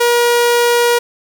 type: tone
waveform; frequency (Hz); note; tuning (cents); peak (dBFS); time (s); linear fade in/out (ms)
sawtooth; 477.8; A#4; +43; -6; 0-0.99; 10
effects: none